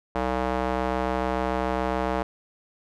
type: tone with band-pass filter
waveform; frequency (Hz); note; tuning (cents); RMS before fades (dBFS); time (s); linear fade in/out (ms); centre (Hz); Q
square; 63.5; B1; +49; -26; 0.15-2.23; 5; 760; 1.1
effects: none